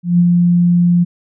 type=tone with ADSR envelope; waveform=sine; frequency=174.61 Hz; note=F3; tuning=in tune; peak=-6 dBFS; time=0.03-1.05 s; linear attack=160 ms; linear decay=46 ms; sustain=-2 dB; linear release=23 ms; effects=none